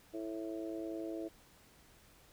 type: harmonic tone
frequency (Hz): 109.8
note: A2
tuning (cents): -3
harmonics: 3 / 4 / 5 / 6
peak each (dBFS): -40 / -47 / -48 / -47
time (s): 0.13-1.29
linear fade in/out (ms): 20
effects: pink hiss -63 dBFS RMS until 2.32 s